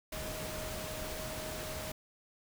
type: tone in noise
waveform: sine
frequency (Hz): 625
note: D#5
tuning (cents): +8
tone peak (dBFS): -44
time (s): 0.12-1.92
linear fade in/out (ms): 5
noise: pink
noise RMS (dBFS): -41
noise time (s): 0.12-1.92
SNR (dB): -6
effects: none